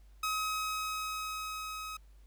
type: tone with level ramp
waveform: sawtooth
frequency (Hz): 1271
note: D#6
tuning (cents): +36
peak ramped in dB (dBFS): -27 to -36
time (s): 0.23-1.97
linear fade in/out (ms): 5
effects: added 50 Hz sine -54 dBFS peak until 2.26 s + pink hiss -71 dBFS RMS until 2.26 s